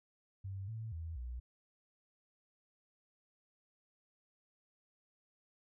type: tone with pitch steps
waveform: sine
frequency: 96.9 / 111.5 / 81.8 / 61.1 Hz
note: G2 / A2 / E2 / B1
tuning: -20 / +23 / -13 / -18 cents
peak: -40 dBFS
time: 0.44-1.4 s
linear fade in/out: 10 ms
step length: 240 ms
effects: none